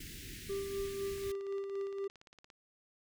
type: band-stop noise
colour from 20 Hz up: pink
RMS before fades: -47 dBFS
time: 0-1.32 s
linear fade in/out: 5 ms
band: 390 to 1700 Hz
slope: 48 dB/octave
type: tone with tremolo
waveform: triangle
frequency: 394.7 Hz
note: G4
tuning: 12 cents sharp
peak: -32 dBFS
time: 0.49-2.08 s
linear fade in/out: 10 ms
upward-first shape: sine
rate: 4 Hz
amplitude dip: 45%
type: click train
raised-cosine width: 0.2 ms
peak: -39 dBFS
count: 24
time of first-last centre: 1.18-2.502 s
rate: 17.4 Hz
effects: none